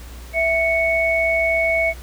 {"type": "tone pair together", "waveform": "sine", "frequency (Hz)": [659.3, 2218], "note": ["E5", "C#7"], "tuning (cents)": [0, 0], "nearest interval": "octave + major sixth", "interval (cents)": 2100, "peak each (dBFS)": [-19, -18], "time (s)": [0.33, 1.94], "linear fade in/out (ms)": 50, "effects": ["added 60 Hz sine -34 dBFS peak until 2.02 s", "pink hiss -43 dBFS RMS until 2.02 s"]}